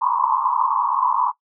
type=band-pass noise; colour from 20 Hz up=white; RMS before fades=-20 dBFS; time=0.01-1.32 s; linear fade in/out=20 ms; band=910 to 1100 Hz; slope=96 dB/octave; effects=noise-tail reverb RT60 0.1 s tail -17 dB re dry